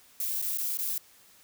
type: noise with dropouts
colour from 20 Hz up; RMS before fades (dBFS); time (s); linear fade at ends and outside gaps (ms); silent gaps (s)
violet; -31; 0.2-0.98; 2; 0.417-0.423 / 0.575-0.583 / 0.773-0.787
effects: white hiss -58 dBFS RMS until 1.43 s